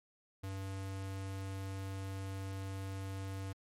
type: tone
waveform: square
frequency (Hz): 96.7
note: G2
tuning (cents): -23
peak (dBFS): -40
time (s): 0.43-3.53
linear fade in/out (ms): 10
effects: MP3 64 kbps